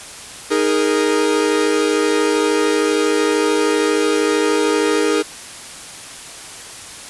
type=chord; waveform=45% pulse; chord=D# suspended fourth; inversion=none; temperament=equal with one note detuned; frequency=311.1 / 413.2 / 466.2 Hz; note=D#4 / G#4 / A#4; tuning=0 / -9 / 0 cents; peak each=-19 / -18 / -19 dBFS; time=0.5-5.23 s; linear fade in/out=20 ms; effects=white hiss -34 dBFS RMS until 7.09 s + resampled to 24000 Hz